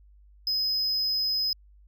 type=tone; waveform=triangle; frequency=5060 Hz; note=D#8; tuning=28 cents sharp; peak=-23 dBFS; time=0.47-1.53 s; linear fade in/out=2 ms; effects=added 50 Hz sine -52 dBFS peak until 1.87 s